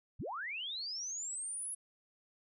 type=linear sweep; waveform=sine; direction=up; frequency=37.44 to 10740 Hz; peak=-38 dBFS; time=0.19-1.75 s; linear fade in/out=10 ms; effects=none